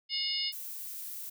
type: harmonic tone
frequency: 723 Hz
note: F#5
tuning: 40 cents flat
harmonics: 3 / 4 / 5 / 6 / 7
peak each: -42 / -36 / -39 / -37 / -33 dBFS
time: 0.09-0.53 s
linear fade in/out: 50 ms
type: noise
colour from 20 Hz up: violet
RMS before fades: -41 dBFS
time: 0.52-1.3 s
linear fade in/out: 10 ms
effects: none